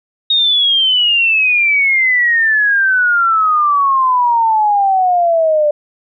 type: exponential sweep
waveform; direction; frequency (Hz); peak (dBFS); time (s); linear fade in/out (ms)
sine; down; 3745 to 587.3; -9; 0.3-5.71; 5
effects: none